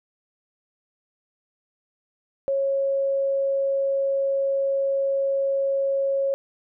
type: tone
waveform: sine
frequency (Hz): 548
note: C#5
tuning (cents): -20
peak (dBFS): -20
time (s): 2.48-6.34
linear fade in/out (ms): 0
effects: none